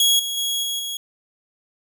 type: tone with level steps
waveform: sawtooth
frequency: 3322 Hz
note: G#7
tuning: in tune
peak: -11 / -21 / -18 / -20 / -23 dBFS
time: 0-0.97 s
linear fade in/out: 2 ms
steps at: 0.19 / 0.37 / 0.63 / 0.79 s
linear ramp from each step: 5 ms
effects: none